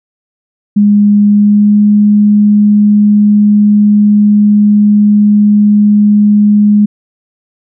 sine tone with pitch glide, 205.8 to 207.8 Hz, G#3 to G#3, -16 to +1 cents, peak -3 dBFS, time 0.76-6.86 s, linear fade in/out 10 ms, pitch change +17 cents, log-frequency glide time 1.26-1.8 s, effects none

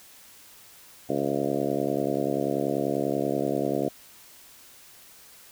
harmonic tone with a mistuned harmonic, 70.3 Hz, C#2, 25 cents sharp, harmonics 2 / 3 / 4 / 5 / 6 / 7 / 8 / 9 / 10, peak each -36 / -34 / -30 / -31 / -32 / -33 / -33 / -34 / -36 dBFS, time 1.09-3.89 s, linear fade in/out 5 ms, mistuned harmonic 10, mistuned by -28 cents, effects white hiss -51 dBFS RMS until 5.51 s

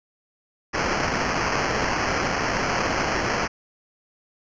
blue noise with sample-and-hold, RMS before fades -24 dBFS, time 0.73-3.48 s, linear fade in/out 20 ms, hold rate 3675 Hz, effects resampled to 16000 Hz

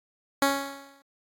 10% pulse tone with exponential decay, 277.2 Hz, C#4, in tune, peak -10 dBFS, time 0.42-1.02 s, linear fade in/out 2 ms, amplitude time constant 130 ms, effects AAC 64 kbps

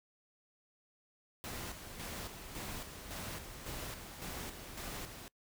pink noise with tremolo, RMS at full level -43 dBFS, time 1.44-5.28 s, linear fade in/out 0 ms, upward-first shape square, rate 1.8 Hz, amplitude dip 50%, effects noise-tail reverb RT60 0.1 s tail -24 dB re dry

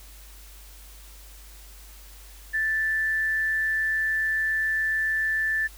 sine tone with amplitude modulation, 1760 Hz, A6, in tune, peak -21 dBFS, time 2.53-5.68 s, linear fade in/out 20 ms, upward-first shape sine, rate 167 Hz, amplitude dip 25%, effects added 50 Hz sine -45 dBFS peak until 5.77 s + white hiss -50 dBFS RMS until 5.77 s

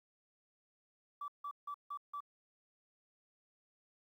sine tone bursts, 1156 Hz, D6, 28 cents flat, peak -39 dBFS, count 5, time 1.21-2.205 s, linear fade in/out 5 ms, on 71 ms, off 160 ms, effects tanh soft clip ceiling -35 dBFS + 12-bit

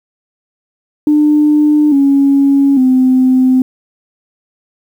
sine tone with pitch steps, 299.4 / 277.7 / 257.6 Hz, D4 / C#4 / C4, +33 / +3 / -27 cents, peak -5 dBFS, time 1.07-3.62 s, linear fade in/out 2 ms, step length 850 ms, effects tanh soft clip ceiling -1 dBFS + 7-bit

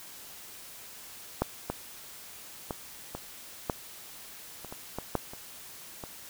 clicks, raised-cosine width 1 ms, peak -11 / -16 / -18 / -21 / -13 / -28 / -26 / -19 / -12 / -28 / -24 dBFS, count 11, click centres 1.42 / 1.7 / 2.708 / 3.15 / 3.698 / 4.647 / 4.725 / 4.986 / 5.153 / 5.335 / 6.038 s, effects white hiss -47 dBFS RMS until 6.29 s

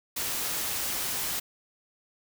white noise, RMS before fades -31 dBFS, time 0.16-1.4 s, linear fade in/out 10 ms, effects none

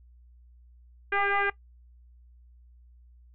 sine tone with frequency modulation, 404 Hz, G#4, 48 cents flat, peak -23 dBFS, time 1.12-1.5 s, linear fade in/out 5 ms, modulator 401 Hz, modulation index 4.7, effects noise-tail reverb RT60 0.1 s tail -18 dB re dry + added 60 Hz sine -52 dBFS peak until 3.34 s

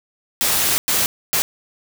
white noise bursts at uneven times, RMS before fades -18 dBFS, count 3, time 0.41-0.78 / 0.88-1.06 / 1.33-1.42 s, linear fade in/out 0 ms, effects none

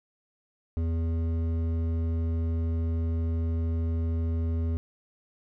triangle tone with hard clipping, 82.41 Hz, E2, in tune, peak -27 dBFS, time 0.77-4.77 s, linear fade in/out 0 ms, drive 14 dB, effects none

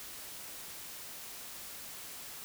silence, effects white hiss -46 dBFS RMS until 2.44 s

